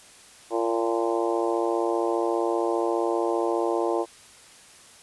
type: harmonic tone with a mistuned harmonic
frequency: 115 Hz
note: A#2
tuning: 23 cents flat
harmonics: 3 / 4 / 5 / 6 / 7 / 8 / 9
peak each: -26 / -28 / -30 / -32 / -33 / -34 / -35 dBFS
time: 0.5-4.06 s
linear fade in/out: 50 ms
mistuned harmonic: 8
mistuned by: -41 cents
effects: white hiss -50 dBFS RMS until 5.02 s + resampled to 24000 Hz